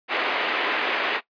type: band-pass noise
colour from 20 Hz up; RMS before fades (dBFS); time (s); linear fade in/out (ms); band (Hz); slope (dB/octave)
white; -25; 0.08-1.21; 50; 310 to 2800; 24
effects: noise-tail reverb RT60 0.1 s tail -17 dB re dry + resampled to 11025 Hz